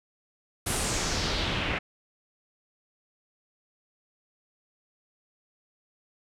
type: noise with low-pass filter sweep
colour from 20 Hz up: pink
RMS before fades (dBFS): -29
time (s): 0.66-1.79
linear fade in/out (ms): 10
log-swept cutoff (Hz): 11000 to 2300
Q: 2.3
effects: none